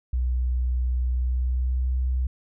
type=tone with pitch glide; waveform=sine; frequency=62.1 to 63.59 Hz; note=B1 to C2; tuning=+10 to -49 cents; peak=-21 dBFS; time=0.13-2.27 s; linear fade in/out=5 ms; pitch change=+41 cents; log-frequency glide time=1.12-1.95 s; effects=none